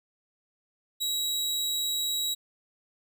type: tone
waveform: sawtooth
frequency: 3864 Hz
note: B7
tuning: 39 cents flat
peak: -24 dBFS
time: 1-2.35 s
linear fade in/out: 20 ms
effects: none